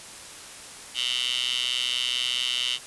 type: tone with high-pass filter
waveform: 15% pulse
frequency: 124.5 Hz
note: B2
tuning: 14 cents sharp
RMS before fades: -27 dBFS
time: 0.94-2.79 s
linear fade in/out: 50 ms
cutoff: 3100 Hz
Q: 7.2
effects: white hiss -42 dBFS RMS until 2.86 s + resampled to 24000 Hz